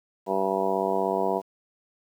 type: harmonic tone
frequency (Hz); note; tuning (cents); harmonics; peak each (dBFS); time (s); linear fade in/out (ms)
96.5; G2; -27; 2 / 3 / 4 / 5 / 6 / 7 / 8 / 9 / 10; -34 / -36 / -29 / -30 / -35 / -28 / -35 / -34 / -31; 0.26-1.42; 50
effects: 9-bit